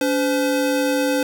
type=tone pair together; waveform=square; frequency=285 / 511.2 Hz; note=C#4 / C5; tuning=+48 / -40 cents; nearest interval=minor seventh; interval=1012 cents; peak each=-21 dBFS; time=0.01-1.23 s; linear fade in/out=2 ms; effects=none